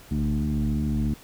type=tone with frequency modulation; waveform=sine; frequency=146.83 Hz; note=D3; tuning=in tune; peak=-21 dBFS; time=0.11-1.14 s; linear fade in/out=5 ms; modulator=74.1 Hz; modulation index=1.6; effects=tanh soft clip ceiling -17 dBFS + pink hiss -49 dBFS RMS until 1.23 s